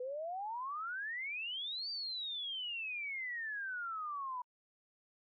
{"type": "exponential two-way sweep", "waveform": "sine", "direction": "up then down", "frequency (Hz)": [488.7, 4699, 973], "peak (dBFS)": -38, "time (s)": [0, 4.42], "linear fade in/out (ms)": 5, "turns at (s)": 1.9, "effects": ["AAC 64 kbps"]}